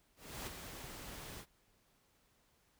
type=noise with ADSR envelope; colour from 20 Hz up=pink; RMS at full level=-43 dBFS; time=0.16-1.46 s; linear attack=310 ms; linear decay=16 ms; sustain=-6 dB; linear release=67 ms; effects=pink hiss -73 dBFS RMS until 2.79 s